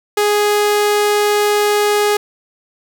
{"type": "tone", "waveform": "sawtooth", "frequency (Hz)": 415.3, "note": "G#4", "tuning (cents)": 0, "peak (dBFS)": -8, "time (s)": [0.17, 2.17], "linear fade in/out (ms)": 5, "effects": []}